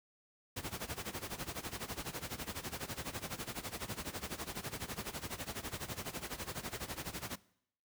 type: noise with tremolo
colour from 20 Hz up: pink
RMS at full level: -39 dBFS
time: 0.56-7.36 s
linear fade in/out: 10 ms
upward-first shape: sine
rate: 12 Hz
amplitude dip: 85%
effects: noise-tail reverb RT60 0.7 s tail -21 dB re dry + high-pass 60 Hz 12 dB/octave